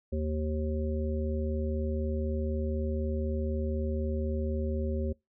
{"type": "harmonic tone", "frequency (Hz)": 77, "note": "D#2", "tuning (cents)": -17, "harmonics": [1, 3, 5, 7], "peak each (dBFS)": [-30, -35, -37, -38], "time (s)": [0.12, 5.13], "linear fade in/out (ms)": 10, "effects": ["noise-tail reverb RT60 0.2 s tail -25 dB re dry"]}